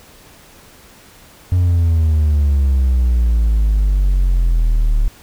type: exponential sweep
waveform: triangle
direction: down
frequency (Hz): 91.4 to 36.32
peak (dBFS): -8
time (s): 1.52-5.08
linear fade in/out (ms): 0
effects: tanh soft clip ceiling -4 dBFS + pink hiss -44 dBFS RMS until 5.22 s